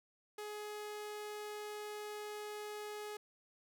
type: tone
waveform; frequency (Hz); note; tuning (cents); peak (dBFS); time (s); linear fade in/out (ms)
sawtooth; 419.9; G#4; +19; -39; 0.38-3.17; 5
effects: none